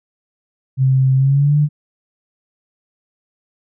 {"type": "tone with pitch glide", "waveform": "sine", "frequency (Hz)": [132.1, 148.28], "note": ["C3", "D3"], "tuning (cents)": [17, 17], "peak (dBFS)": -10, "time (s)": [0.77, 1.69], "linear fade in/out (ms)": 50, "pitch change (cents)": 200, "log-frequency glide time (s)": [1.16, 1.57], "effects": []}